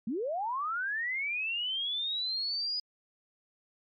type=linear sweep; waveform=sine; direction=up; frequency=197.2 to 4978 Hz; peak=-30 dBFS; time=0.07-2.8 s; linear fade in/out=5 ms; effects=MP3 64 kbps